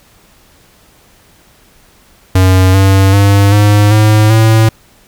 square tone with pitch steps, 93.4 / 96.69 / 100.1 / 103.63 / 107.29 / 111.07 Hz, F#2 / G2 / G2 / G#2 / A2 / A2, +17 / -23 / +37 / -3 / -43 / +17 cents, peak -5 dBFS, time 2.35-4.69 s, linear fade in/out 5 ms, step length 390 ms, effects pink hiss -46 dBFS RMS until 5.07 s

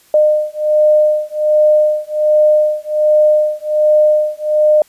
sine beating tone pair, 607 / 608.3 Hz, D#5 / D#5, -43 / -39 cents, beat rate 1.3 Hz, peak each -12 dBFS, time 0.14-4.82 s, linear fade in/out 2 ms, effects white hiss -50 dBFS RMS until 4.88 s + resampled to 32000 Hz

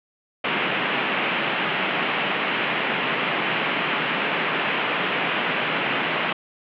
white band-pass noise, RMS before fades -24 dBFS, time 0.44-6.33 s, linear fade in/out 5 ms, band 140 to 3000 Hz, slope 48 dB/octave, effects none

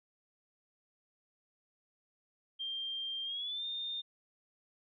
sine tone with pitch glide, 3180 to 3632 Hz, G7 to A#7, +24 to -46 cents, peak -36 dBFS, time 2.59-4.02 s, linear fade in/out 20 ms, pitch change +230 cents, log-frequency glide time 3.24-3.65 s, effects none

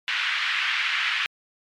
white band-pass noise, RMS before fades -25 dBFS, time 0.08-1.26 s, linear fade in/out 0 ms, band 1400 to 3000 Hz, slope 24 dB/octave, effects MP3 96 kbps

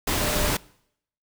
sine tone in noise, 598 Hz, D5, 31 cents sharp, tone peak -30 dBFS, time 0.21-0.5 s, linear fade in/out 5 ms, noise pink, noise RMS -24 dBFS, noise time 0.07-0.57 s, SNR -9 dB, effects noise-tail reverb RT60 0.7 s tail -23 dB re dry

